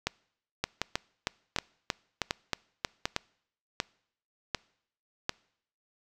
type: two click trains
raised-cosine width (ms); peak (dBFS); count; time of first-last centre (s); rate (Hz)
0.2; -10 / -10; 9 / 8; 0.64-3.164 / 0.07-5.294; 3.17 / 1.34
effects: noise-tail reverb RT60 0.7 s tail -25 dB re dry